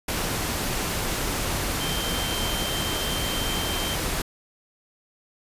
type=tone in noise; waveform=sine; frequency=3136 Hz; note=G7; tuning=in tune; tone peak=-31 dBFS; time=1.8-3.95 s; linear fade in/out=5 ms; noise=pink; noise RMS=-27 dBFS; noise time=0.08-4.22 s; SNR=-7 dB; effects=resampled to 32000 Hz